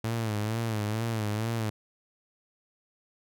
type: tone with vibrato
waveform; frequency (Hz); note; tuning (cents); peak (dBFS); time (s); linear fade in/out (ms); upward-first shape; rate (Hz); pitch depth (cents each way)
sawtooth; 110; A2; 0; -24; 0.04-1.7; 5; sine; 2.2; 90
effects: none